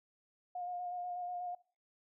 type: tone with vibrato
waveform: sine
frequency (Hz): 714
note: F5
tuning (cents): +38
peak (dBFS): -38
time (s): 0.55-1.55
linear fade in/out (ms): 5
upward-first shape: square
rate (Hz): 8.2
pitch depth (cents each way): 17
effects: noise-tail reverb RT60 0.4 s tail -20 dB re dry